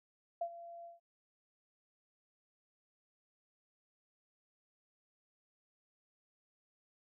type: tone with ADSR envelope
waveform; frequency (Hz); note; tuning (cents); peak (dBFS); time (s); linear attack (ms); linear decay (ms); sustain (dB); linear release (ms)
sine; 683; F5; -39; -32; 0.41-1; 6; 69; -15; 150
effects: none